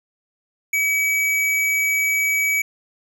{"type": "tone", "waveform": "square", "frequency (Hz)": 2279, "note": "C#7", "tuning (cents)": 47, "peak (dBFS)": -18, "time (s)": [0.73, 2.62], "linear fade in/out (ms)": 5, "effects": []}